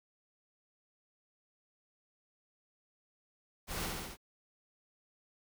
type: noise with echo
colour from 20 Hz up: pink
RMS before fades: -39 dBFS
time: 3.67-3.9 s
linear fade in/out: 50 ms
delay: 68 ms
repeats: 4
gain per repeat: -2 dB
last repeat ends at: 4.172 s
effects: none